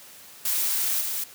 blue noise with level steps, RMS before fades -25 / -29 dBFS, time 0.45-1.24 s, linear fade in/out 5 ms, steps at 1 s, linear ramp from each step 20 ms, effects white hiss -47 dBFS RMS until 1.34 s + high-pass 80 Hz 12 dB/octave

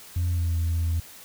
sine tone with pitch glide, 87.31 to 83.22 Hz, F2 to E2, 0 to +17 cents, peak -20 dBFS, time 0.16-1 s, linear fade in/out 5 ms, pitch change -83 cents, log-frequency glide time 0.28-0.56 s, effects tanh soft clip ceiling -20 dBFS + white hiss -46 dBFS RMS until 1.24 s

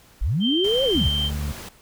sine linear two-way sweep, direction up then down, 30.66 to 554.4 to 34.93 Hz, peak -19 dBFS, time 0.21-1.09 s, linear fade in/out 10 ms, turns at 0.84 s
sine tone, 3136 Hz, G7, in tune, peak -22 dBFS, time 0.4-1.31 s, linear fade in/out 50 ms
pink noise, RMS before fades -37 dBFS, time 0.64-1.69 s, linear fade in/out 5 ms
harmonic tone, 73.2 Hz, D2, 5 cents flat, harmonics 1 / 2 / 3, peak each -25 / -31 / -35 dBFS, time 0.95-1.52 s, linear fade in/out 0 ms
effects pink hiss -53 dBFS RMS until 1.81 s

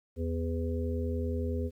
harmonic tone with a mistuned harmonic, 82.4 Hz, E2, in tune, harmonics 1 / 3 / 5 / 6, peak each -31 / -36 / -38 / -39 dBFS, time 0.16-1.71 s, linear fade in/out 50 ms, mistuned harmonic 6, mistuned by +28 cents, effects 11-bit

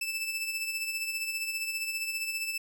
sawtooth tone with tremolo, 2637 Hz, E7, in tune, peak -26 dBFS, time 0.01-2.58 s, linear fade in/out 5 ms, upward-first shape sine, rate 15 Hz, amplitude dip 50%, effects none

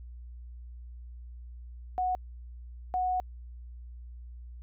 sine tone bursts at uneven times, 735 Hz, F#5, 12 cents flat, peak -26 dBFS, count 2, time 1.98-2.15 / 2.94-3.2 s, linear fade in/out 0 ms, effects added 60 Hz sine -42 dBFS peak until 4.62 s

